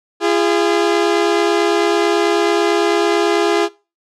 sawtooth tone pair together, 340.9 / 410 Hz, F4 / G#4, -42 / -22 cents, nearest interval minor third, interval 320 cents, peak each -12 dBFS, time 0.2-3.69 s, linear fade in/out 50 ms, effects noise-tail reverb RT60 0.3 s tail -21 dB re dry + low-pass 6000 Hz 12 dB/octave

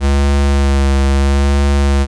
square tone with vibrato, 69.3 Hz, C#2, in tune, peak -10 dBFS, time 0-2.07 s, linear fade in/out 50 ms, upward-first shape sine, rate 0.76 Hz, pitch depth 25 cents each way, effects resampled to 22050 Hz

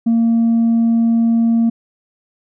triangle tone with tanh clipping, 230 Hz, A#3, 23 cents flat, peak -11 dBFS, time 0.06-1.7 s, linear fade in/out 10 ms, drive 6 dB, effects none

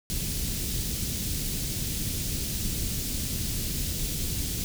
pink band-stop noise, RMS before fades -30 dBFS, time 0.1-4.64 s, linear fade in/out 0 ms, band 230 to 4200 Hz, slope 12 dB/octave, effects none

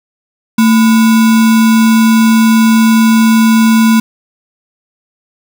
sine tone with sample-and-hold, 223.9 Hz, A3, 30 cents sharp, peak -4 dBFS, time 0.58-4 s, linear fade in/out 5 ms, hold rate 1225 Hz, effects none

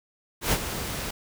pink noise with ADSR envelope, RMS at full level -22 dBFS, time 0.41-1.11 s, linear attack 110 ms, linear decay 54 ms, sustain -10 dB, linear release 7 ms, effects none

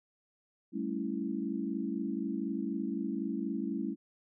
sine chord, A dominant seventh, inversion third, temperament equal, 196 / 220 / 277.2 / 329.6 Hz, G3 / A3 / C#4 / E4, 0 / 0 / 0 / 0 cents, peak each -38 / -37 / -37 / -38 dBFS, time 0.72-3.96 s, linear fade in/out 50 ms, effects none

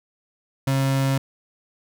35% pulse tone, 135.3 Hz, C#3, 42 cents flat, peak -17 dBFS, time 0.67-1.18 s, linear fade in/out 5 ms, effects none

